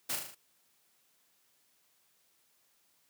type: noise with echo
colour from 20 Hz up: white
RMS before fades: -34 dBFS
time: 0.09-0.16 s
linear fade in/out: 10 ms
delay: 38 ms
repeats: 5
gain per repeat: -4 dB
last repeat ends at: 0.35 s
effects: white hiss -71 dBFS RMS until 3.09 s + high-pass 100 Hz 12 dB/octave